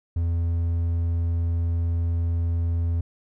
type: tone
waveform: triangle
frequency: 84.4 Hz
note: E2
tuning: 41 cents sharp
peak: -19 dBFS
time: 0.16-3.01 s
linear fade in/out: 5 ms
effects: none